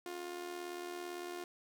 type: tone with amplitude modulation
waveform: sawtooth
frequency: 354.2 Hz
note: F4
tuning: 24 cents sharp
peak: -35 dBFS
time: 0.06-1.44 s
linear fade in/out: 2 ms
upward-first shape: sine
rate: 77.8 Hz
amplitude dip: 60%
effects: none